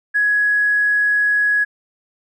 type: tone with tanh clipping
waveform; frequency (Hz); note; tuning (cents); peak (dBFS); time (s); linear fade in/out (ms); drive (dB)
triangle; 1674; G#6; +13; -13; 0.14-1.65; 20; 3
effects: none

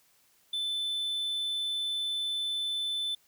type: tone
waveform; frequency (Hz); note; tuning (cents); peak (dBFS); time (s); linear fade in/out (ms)
triangle; 3520; A7; 0; -28; 0.53-3.15; 5
effects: white hiss -66 dBFS RMS until 3.27 s

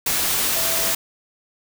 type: tone in noise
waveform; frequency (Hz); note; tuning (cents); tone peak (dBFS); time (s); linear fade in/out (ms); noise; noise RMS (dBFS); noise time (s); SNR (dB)
sine; 659.3; E5; 0; -30; 0.56-0.92; 5; white; -21; 0.06-0.95; -12
effects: none

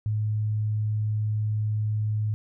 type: tone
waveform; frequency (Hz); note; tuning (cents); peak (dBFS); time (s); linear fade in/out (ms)
sine; 107; A2; -48; -23; 0.06-2.34; 0
effects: none

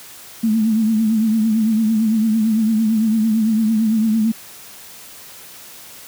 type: tone with vibrato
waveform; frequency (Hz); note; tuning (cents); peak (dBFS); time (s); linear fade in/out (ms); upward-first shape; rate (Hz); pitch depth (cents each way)
sine; 220; A3; 0; -13; 0.43-4.32; 10; triangle; 8.9; 76
effects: white hiss -39 dBFS RMS until 6.07 s + high-pass 60 Hz 12 dB/octave

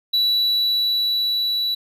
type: tone with level ramp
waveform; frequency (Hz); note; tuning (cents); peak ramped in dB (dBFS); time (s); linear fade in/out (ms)
triangle; 3938; B7; -6; -14 to -18; 0.13-1.75; 10
effects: none

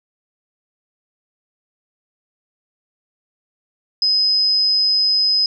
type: tone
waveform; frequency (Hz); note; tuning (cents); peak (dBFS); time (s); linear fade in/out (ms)
sine; 5050; D#8; +25; -13; 4.02-5.46; 2
effects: none

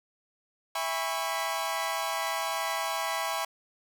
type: chord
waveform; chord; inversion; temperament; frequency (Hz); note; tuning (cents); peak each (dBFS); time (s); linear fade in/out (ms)
sawtooth; C# minor seventh; first; equal with one note detuned; 659.3 / 810.7 / 987.8 / 1108.7; E5 / G#5 / B5 / C#6; 0 / -42 / 0 / 0; -31; 0.75-3.45; 5
effects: none

